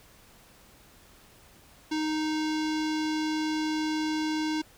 square tone with low-pass filter, 310.3 Hz, D#4, 5 cents flat, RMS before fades -29 dBFS, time 1.91-4.62 s, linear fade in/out 10 ms, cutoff 5100 Hz, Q 1.8, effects pink hiss -56 dBFS RMS until 4.77 s

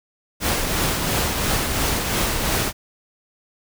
pink noise with tremolo, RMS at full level -20 dBFS, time 0.4-2.73 s, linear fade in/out 50 ms, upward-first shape triangle, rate 2.9 Hz, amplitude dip 40%, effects none

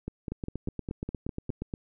two click trains, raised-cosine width 3 ms, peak -20 / -21 dBFS, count 13 / 8, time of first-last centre 0.32-1.738 / 0.08-1.494 s, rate 8.46 / 4.95 Hz, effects none

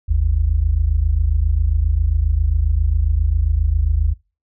sine tone pair together, 50.35 / 77.78 Hz, G1 / D#2, +47 / 0 cents, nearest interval minor sixth, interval 753 cents, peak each -16 / -16 dBFS, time 0.08-4.14 s, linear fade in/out 20 ms, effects noise-tail reverb RT60 0.3 s tail -25 dB re dry

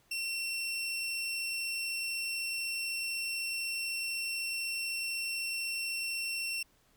45% pulse tone pair together, 2714 / 5428 Hz, E7 / E8, +50 / +50 cents, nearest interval octave, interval 1200 cents, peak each -35 / -39 dBFS, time 0.11-6.63 s, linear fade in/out 5 ms, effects pink hiss -68 dBFS RMS until 6.96 s

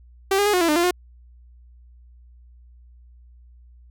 sawtooth tone with pitch steps, 388.5 / 407.2 / 415.9 / 361.6 / 335.1 / 301.3 / 344.8 / 358.7 Hz, G4 / G#4 / G#4 / F#4 / E4 / D4 / F4 / F4, -16 / -34 / +2 / -40 / +29 / +44 / -22 / +46 cents, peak -13 dBFS, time 0.31-0.91 s, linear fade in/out 5 ms, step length 75 ms, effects added 60 Hz sine -46 dBFS peak until 3.9 s

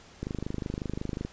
click train, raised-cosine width 3 ms, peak -19 dBFS, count 27, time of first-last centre 0.23-1.25 s, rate 25.5 Hz, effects pink hiss -53 dBFS RMS until 1.32 s + resampled to 16000 Hz

